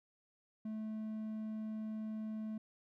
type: tone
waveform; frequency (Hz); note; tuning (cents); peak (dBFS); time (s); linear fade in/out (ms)
triangle; 217.3; A3; -21; -37; 0.65-2.58; 5
effects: none